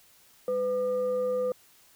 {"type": "tone with frequency modulation", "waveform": "sine", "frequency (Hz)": 503, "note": "B4", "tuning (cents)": 32, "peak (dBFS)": -25, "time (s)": [0.48, 1.52], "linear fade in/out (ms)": 2, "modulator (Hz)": 703, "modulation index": 0.3, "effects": ["white hiss -59 dBFS RMS until 1.95 s"]}